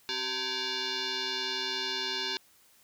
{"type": "tone with frequency modulation", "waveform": "sine", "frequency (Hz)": 383.3, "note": "G4", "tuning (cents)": -39, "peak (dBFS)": -30, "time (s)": [0.09, 2.37], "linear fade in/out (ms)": 0, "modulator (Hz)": 644, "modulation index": 7.4, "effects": ["white hiss -62 dBFS RMS until 2.83 s"]}